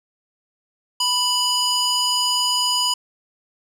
square tone with band-pass filter, 987.8 Hz, B5, in tune, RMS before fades -20 dBFS, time 1-2.94 s, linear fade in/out 5 ms, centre 5000 Hz, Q 1.3, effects none

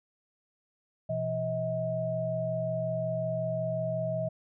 sine tone cluster, 122.7 / 168.2 / 637 Hz, B2 / E3 / D#5, -11 / +35 / +41 cents, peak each -35 / -36 / -30 dBFS, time 1.09-4.29 s, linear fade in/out 10 ms, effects none

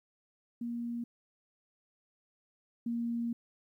sine tone pair in turn, 236.5 / 234.5 Hz, A#3 / A#3, +25 / +11 cents, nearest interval unison, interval 14 cents, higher first, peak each -34 / -31 dBFS, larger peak second, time 0.61-1.04 / 2.86-3.33 s, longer second, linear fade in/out 5 ms, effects 12-bit

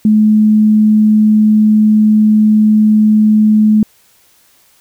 sine tone, 214.2 Hz, A3, 46 cents flat, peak -5 dBFS, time 0.05-3.83 s, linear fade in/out 2 ms, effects white hiss -50 dBFS RMS until 4.8 s

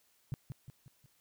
sine tone with echo, 133 Hz, C3, 29 cents sharp, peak -32 dBFS, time 0.32-0.34 s, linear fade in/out 0 ms, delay 180 ms, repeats 4, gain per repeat -6 dB, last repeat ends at 1.06 s, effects white hiss -71 dBFS RMS until 1.2 s

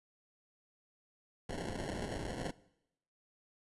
violet noise with sample-and-hold, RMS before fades -40 dBFS, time 1.49-2.51 s, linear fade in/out 5 ms, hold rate 1225 Hz, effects noise-tail reverb RT60 0.8 s tail -20 dB re dry + resampled to 24000 Hz

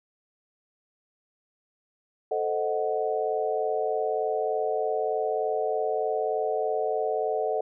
sine chord, A diminished seventh, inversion none, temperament equal, 440 / 523.3 / 622.3 / 740 Hz, A4 / C5 / Eb5 / Gb5, 0 / 0 / 0 / 0 cents, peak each -28 / -33 / -30 / -30 dBFS, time 2.31-7.61 s, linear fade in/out 5 ms, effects none

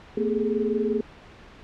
sine tone cluster, 225.6 / 250.9 / 412.7 / 432.9 Hz, A3 / B3 / G#4 / A4, +44 / +28 / -11 / -28 cents, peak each -27 / -31 / -25 / -29 dBFS, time 0.17-1.01 s, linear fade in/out 5 ms, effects pink hiss -47 dBFS RMS until 1.63 s + low-pass 3000 Hz 12 dB/octave

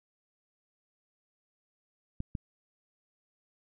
clicks, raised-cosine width 5 ms, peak -22 dBFS, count 2, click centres 2.204 / 2.352 s, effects none

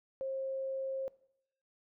sine tone, 534 Hz, C5, 35 cents sharp, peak -34 dBFS, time 0.21-1.08 s, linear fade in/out 0 ms, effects noise-tail reverb RT60 0.7 s tail -20 dB re dry

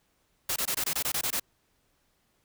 white noise bursts, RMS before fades -29 dBFS, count 10, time 0.49-1.398 s, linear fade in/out 5 ms, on 71 ms, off 22 ms, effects pink hiss -71 dBFS RMS until 2.44 s

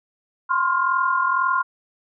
sine tone cluster, 1032 / 1074 / 1408 Hz, C6 / C6 / F6, -24 / +45 / +14 cents, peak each -22 dBFS, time 0.49-1.63 s, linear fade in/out 20 ms, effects none

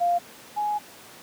sine tone pair in turn, 698.5 / 835.7 Hz, F5 / G#5, 0 / +11 cents, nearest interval minor third, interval 311 cents, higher second, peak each -19 / -23 dBFS, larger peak first, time 0-0.19 / 0.56-0.79 s, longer second, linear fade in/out 20 ms, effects pink hiss -46 dBFS RMS until 1.22 s + high-pass 200 Hz 12 dB/octave

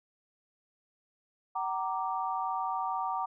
sine chord, Gb augmented, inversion none, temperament equal with one note detuned, 759 / 932.3 / 1174.7 Hz, Gb5 / Bb5 / D6, +44 / 0 / 0 cents, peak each -34 / -34 / -35 dBFS, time 1.55-3.26 s, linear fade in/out 10 ms, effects none

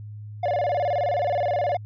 triangle tone with vibrato, 641 Hz, E5, 49 cents flat, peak -19 dBFS, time 0.43-1.77 s, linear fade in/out 5 ms, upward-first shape square, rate 19 Hz, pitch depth 180 cents each way, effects added 105 Hz sine -35 dBFS peak until 1.85 s + resampled to 11025 Hz

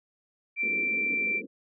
sine tone, 2349 Hz, D7, in tune, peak -25 dBFS, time 0.56-1.42 s, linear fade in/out 50 ms
pink band-pass noise, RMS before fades -40 dBFS, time 0.62-1.47 s, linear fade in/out 20 ms, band 190 to 500 Hz, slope 96 dB/octave
effects none

